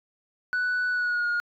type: tone with pitch glide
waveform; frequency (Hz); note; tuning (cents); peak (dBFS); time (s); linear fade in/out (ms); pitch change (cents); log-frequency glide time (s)
sine; 1485 to 1431.1; F#6 to F6; +6 to +42; -21; 0.53-1.4; 0; -64; 0.9-1.28
effects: tanh soft clip ceiling -22 dBFS